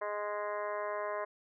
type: harmonic tone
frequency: 207.7 Hz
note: G#3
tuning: in tune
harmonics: 2 / 3 / 4 / 5 / 6 / 7 / 8 / 9 / 10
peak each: -42 / -37 / -49 / -39 / -48 / -50 / -48 / -49 / -53 dBFS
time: 0.01-1.25 s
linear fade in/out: 10 ms
effects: none

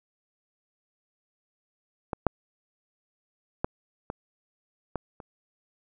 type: clicks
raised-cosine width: 1 ms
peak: -15 / -6 / -11 / -18 / -15 / -28 dBFS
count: 6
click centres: 2.132 / 2.267 / 3.645 / 4.101 / 4.957 / 5.202 s
effects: none

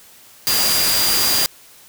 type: tone in noise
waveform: sine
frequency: 4793 Hz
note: D8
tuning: 34 cents sharp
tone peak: -19 dBFS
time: 0.47-1.46 s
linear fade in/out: 0 ms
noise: white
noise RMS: -18 dBFS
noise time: 0.47-1.46 s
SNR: -4 dB
effects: white hiss -46 dBFS RMS until 1.88 s

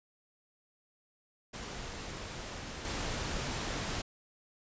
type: noise with level steps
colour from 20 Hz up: pink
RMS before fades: -42 / -36 dBFS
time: 1.53-4.02 s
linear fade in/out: 10 ms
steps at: 2.85 s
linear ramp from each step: 2 ms
effects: resampled to 16000 Hz

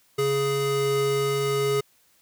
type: tone pair together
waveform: square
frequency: 138.59 / 417 Hz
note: C#3 / G#4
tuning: 0 / +7 cents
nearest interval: octave + perfect fifth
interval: 1907 cents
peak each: -30 / -23 dBFS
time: 0.18-1.81 s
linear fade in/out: 10 ms
effects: white hiss -62 dBFS RMS until 2.21 s

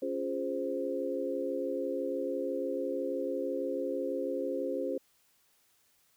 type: chord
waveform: sine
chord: Db major seventh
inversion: none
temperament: equal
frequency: 277.2 / 349.2 / 415.3 / 523.3 Hz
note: Db4 / F4 / Ab4 / C5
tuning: 0 / 0 / 0 / 0 cents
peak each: -37 / -38 / -38 / -34 dBFS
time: 0.02-4.98 s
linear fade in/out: 5 ms
effects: white hiss -69 dBFS RMS until 6.16 s

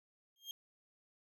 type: tone with exponential growth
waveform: 35% pulse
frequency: 3218 Hz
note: G7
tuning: 45 cents sharp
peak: -37 dBFS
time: 0.36-0.51 s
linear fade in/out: 1 ms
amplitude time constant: 31 ms
effects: none

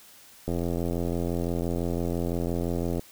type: click train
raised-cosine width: 2 ms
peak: -16 dBFS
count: 217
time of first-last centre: 0.48-2.995 s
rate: 85.9 Hz
effects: white hiss -52 dBFS RMS until 3.11 s

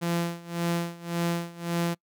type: tone with tremolo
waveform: sawtooth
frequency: 170.7 Hz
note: F3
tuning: 39 cents flat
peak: -20 dBFS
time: 0.01-1.95 s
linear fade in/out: 20 ms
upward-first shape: sine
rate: 1.8 Hz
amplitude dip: 90%
effects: noise-tail reverb RT60 0.1 s tail -26 dB re dry

